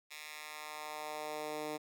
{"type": "tone with high-pass filter sweep", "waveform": "10% pulse", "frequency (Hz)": 152.1, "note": "D#3", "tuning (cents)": -39, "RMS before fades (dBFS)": -43, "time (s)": [0.1, 1.78], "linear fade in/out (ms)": 20, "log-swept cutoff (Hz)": [2300, 310], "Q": 1.2, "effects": []}